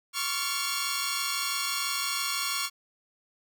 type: tone cluster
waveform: 10% pulse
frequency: 1091 / 1137 / 1387 / 1740 / 4571 Hz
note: C#6 / C#6 / F6 / A6 / D8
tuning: -28 / +44 / -12 / -20 / -48 cents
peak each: -25 / -25 / -25 / -33 / -31 dBFS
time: 0.13-2.7 s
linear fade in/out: 50 ms
effects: none